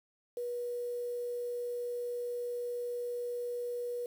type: tone with quantisation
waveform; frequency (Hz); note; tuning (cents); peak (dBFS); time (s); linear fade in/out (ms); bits
sine; 484.3; B4; -34; -34; 0.37-4.06; 2; 9
effects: none